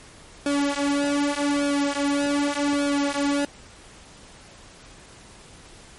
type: tone with flanger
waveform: sawtooth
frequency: 285.7 Hz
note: D4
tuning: 48 cents flat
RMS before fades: -23 dBFS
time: 0.46-3.45 s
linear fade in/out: 2 ms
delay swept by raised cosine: 1 to 6.1 ms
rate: 0.84 Hz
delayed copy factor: -1
effects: pink hiss -47 dBFS RMS until 5.98 s + MP3 48 kbps